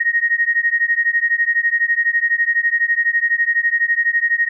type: beating tone pair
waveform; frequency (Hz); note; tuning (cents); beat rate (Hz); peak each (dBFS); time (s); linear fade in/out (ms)
sine; 1864.7 / 1876.7; A#6 / A#6; 0 / +11; 12; -17; 0-4.49; 10
effects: none